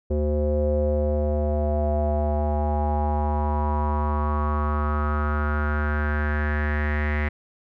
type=tone with low-pass filter sweep; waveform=square; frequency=74.6 Hz; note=D2; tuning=28 cents sharp; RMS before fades=-23 dBFS; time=0.1-7.29 s; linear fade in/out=10 ms; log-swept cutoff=460 to 2000 Hz; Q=6.6; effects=none